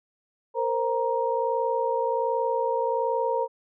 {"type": "tone cluster", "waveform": "sine", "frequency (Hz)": [461.7, 523, 938], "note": ["A#4", "C5", "A#5"], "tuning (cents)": [-17, -1, 11], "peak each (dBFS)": -27, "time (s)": [0.54, 3.48], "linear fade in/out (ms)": 50, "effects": []}